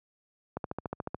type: click train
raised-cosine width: 1 ms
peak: -19 dBFS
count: 9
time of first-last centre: 0.57-1.146 s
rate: 13.9 Hz
effects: high-pass 80 Hz 12 dB/octave